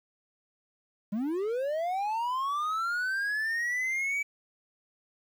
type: linear sweep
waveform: triangle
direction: up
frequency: 194 to 2300 Hz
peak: -26 dBFS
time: 1.12-4.23 s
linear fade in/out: 10 ms
effects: 10-bit